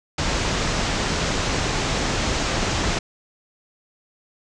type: low-pass noise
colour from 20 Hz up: pink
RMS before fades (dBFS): -23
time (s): 0.18-2.99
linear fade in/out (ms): 5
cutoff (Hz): 7400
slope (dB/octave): 48
effects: none